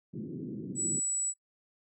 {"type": "band-pass noise", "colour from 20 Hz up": "white", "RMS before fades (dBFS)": -39, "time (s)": [0.13, 1], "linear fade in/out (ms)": 10, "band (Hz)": [120, 360], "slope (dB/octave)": 48}
{"type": "tone", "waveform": "sine", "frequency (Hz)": 7860, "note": "B8", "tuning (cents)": -9, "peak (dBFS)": -29, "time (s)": [0.75, 1.34], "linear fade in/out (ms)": 50}
{"effects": ["noise-tail reverb RT60 0.1 s tail -18 dB re dry"]}